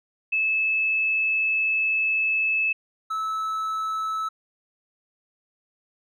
sine / triangle tone pair in turn, 2608 / 1304 Hz, E7 / E6, -19 / -19 cents, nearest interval octave, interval 1200 cents, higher first, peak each -20 / -23 dBFS, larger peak first, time 0.32-2.73 / 3.1-4.29 s, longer first, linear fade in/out 10 ms, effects none

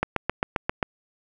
click train, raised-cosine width 0.5 ms, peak -7 dBFS, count 7, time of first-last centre 0.03-0.828 s, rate 7.52 Hz, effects none

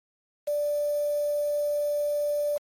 sine tone with quantisation, 587.3 Hz, D5, in tune, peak -24 dBFS, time 0.47-2.58 s, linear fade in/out 10 ms, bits 7, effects AAC 48 kbps

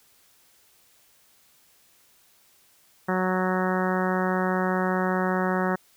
harmonic tone, 185 Hz, F#3, in tune, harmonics 1 / 2 / 3 / 4 / 5 / 6 / 7 / 8 / 9 / 10, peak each -26 / -29 / -31 / -32 / -33 / -34 / -34 / -35 / -36 / -36 dBFS, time 3.08-5.76 s, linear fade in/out 10 ms, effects white hiss -60 dBFS RMS until 5.96 s

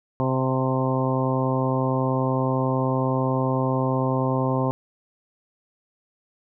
harmonic tone with a mistuned harmonic, 130.81 Hz, C3, in tune, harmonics 1 / 2 / 3 / 4 / 5 / 6 / 7 / 8, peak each -24 / -26 / -30 / -28 / -32 / -35 / -31 / -31 dBFS, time 0.2-4.71 s, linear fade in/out 0 ms, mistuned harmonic 7, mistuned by -20 cents, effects none

